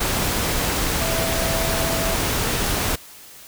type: tone in noise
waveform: sine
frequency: 659.3 Hz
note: E5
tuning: in tune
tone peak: -27 dBFS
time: 1-2.15 s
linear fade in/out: 10 ms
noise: pink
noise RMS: -22 dBFS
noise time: 0-2.96 s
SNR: -8 dB
effects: white hiss -43 dBFS RMS until 3.47 s